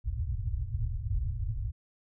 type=low-pass noise; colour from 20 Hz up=white; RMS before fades=-32 dBFS; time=0.04-1.72 s; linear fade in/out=20 ms; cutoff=120 Hz; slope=96 dB/octave; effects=none